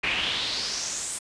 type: noise with band-pass filter sweep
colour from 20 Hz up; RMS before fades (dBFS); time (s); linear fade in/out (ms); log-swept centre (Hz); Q
brown; -29; 0.03-1.19; 10; 2400 to 9000; 4.1
effects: resampled to 22050 Hz